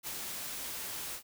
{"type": "noise with ADSR envelope", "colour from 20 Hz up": "white", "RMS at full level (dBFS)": -38, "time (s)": [0.03, 1.23], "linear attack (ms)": 43, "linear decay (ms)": 31, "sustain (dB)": -2, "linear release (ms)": 94, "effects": []}